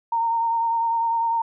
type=tone with vibrato; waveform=sine; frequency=920 Hz; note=A#5; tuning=23 cents flat; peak=-19 dBFS; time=0.12-1.42 s; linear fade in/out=5 ms; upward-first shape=sine; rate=10 Hz; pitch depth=21 cents each way; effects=none

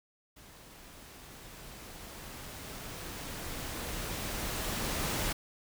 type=noise with level ramp; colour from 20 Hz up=pink; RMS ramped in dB=-54 to -32 dBFS; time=0.36-5.33 s; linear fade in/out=10 ms; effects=none

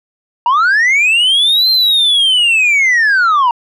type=linear two-way sweep; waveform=sine; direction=up then down; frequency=919 to 4173 to 919 Hz; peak=-5 dBFS; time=0.46-3.51 s; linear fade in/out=2 ms; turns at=1.7 s; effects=tanh soft clip ceiling -7 dBFS

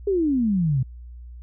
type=exponential sweep; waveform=sine; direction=down; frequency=414.2 to 123.47 Hz; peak=-18 dBFS; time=0.07-0.83 s; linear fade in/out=5 ms; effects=added 60 Hz sine -37 dBFS peak until 1.42 s

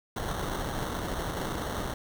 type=noise with sample-and-hold; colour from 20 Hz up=pink; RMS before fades=-33 dBFS; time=0.16-1.94 s; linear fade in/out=5 ms; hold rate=2450 Hz; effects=none

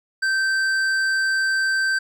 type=tone with hard clipping; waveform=sine; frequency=1556 Hz; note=G6; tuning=13 cents flat; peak=-20 dBFS; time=0.22-1.99 s; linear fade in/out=10 ms; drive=9 dB; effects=none

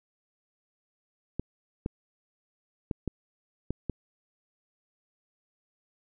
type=clicks; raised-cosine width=3 ms; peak=-17 dBFS; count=6; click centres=1.396 / 1.861 / 2.912 / 3.077 / 3.706 / 3.897 s; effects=none

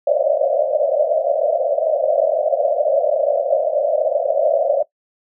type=band-pass noise; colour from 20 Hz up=pink; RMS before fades=-17 dBFS; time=0.07-4.83 s; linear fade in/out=5 ms; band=540 to 660 Hz; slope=96 dB/octave; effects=noise-tail reverb RT60 0.1 s tail -19 dB re dry

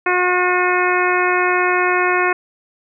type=harmonic tone; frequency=361 Hz; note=F#4; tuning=43 cents flat; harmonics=1 / 2 / 3 / 4 / 5 / 6 / 7; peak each=-19 / -22 / -20 / -21 / -22 / -24 / -24 dBFS; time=0.06-2.33 s; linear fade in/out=5 ms; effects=none

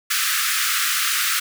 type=high-pass noise; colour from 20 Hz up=pink; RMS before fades=-21 dBFS; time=0.1-1.4 s; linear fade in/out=10 ms; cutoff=1200 Hz; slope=96 dB/octave; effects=none

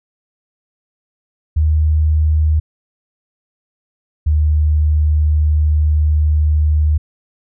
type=tone pair in turn; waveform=sine; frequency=77.3 / 76.1 Hz; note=D#2 / D#2; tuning=-11 / -38 cents; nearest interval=unison; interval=27 cents; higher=first; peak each=-10 dBFS; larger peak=neither; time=1.56-2.6 / 4.26-6.98 s; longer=second; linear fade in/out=10 ms; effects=none

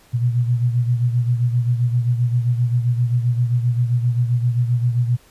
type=beating tone pair; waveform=sine; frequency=120 / 127.6 Hz; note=B2 / C3; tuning=-49 / -43 cents; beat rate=7.6 Hz; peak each=-16 / -23 dBFS; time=0.13-5.17 s; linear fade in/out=20 ms; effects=pink hiss -52 dBFS RMS until 5.3 s + resampled to 32000 Hz

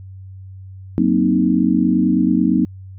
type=chord; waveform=sine; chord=C half-diminished seventh; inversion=second; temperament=equal; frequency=185 / 233.1 / 261.6 / 311.1 Hz; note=Gb3 / Bb3 / C4 / Eb4; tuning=0 / 0 / 0 / 0 cents; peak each=-18 dBFS; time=0.98-2.65 s; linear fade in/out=0 ms; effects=added 95 Hz sine -33 dBFS peak until 2.98 s

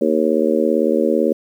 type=harmonic tone; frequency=77.9 Hz; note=D#2; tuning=3 cents sharp; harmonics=3 / 4 / 5 / 6 / 7; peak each=-20 / -20 / -20 / -20 / -20 dBFS; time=0.01-1.33 s; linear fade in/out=5 ms; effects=8-bit

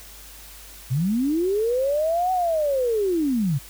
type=linear two-way sweep; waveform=sine; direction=up then down; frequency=116.54 to 753 to 124.6 Hz; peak=-19 dBFS; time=0.9-3.59 s; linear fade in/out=20 ms; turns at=2.32 s; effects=added 50 Hz sine -46 dBFS peak until 3.69 s + white hiss -44 dBFS RMS until 3.69 s

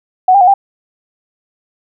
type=tone with pitch steps; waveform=sine; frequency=742 / 799 / 724 / 792 Hz; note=F#5 / G5 / F#5 / G5; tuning=+5 / +33 / -38 / +18 cents; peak=-4 dBFS; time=0.28-0.54 s; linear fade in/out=5 ms; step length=65 ms; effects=none

